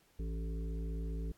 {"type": "harmonic tone with a mistuned harmonic", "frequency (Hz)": 55, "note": "A1", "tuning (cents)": 0, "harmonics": [1, 3, 5, 7, 8], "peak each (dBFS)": [-36, -44, -50, -54, -52], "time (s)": [0.19, 1.32], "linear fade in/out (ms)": 5, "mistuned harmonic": 5, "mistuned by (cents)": 31, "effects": ["pink hiss -69 dBFS RMS until 1.37 s", "AAC 64 kbps"]}